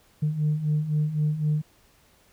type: beating tone pair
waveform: sine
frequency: 148.9 / 152.8 Hz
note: D3 / D#3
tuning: +24 / -31 cents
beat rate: 3.9 Hz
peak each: -27 / -22 dBFS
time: 0.22-1.62 s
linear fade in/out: 10 ms
effects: tanh soft clip ceiling -17 dBFS + pink hiss -60 dBFS RMS until 2.32 s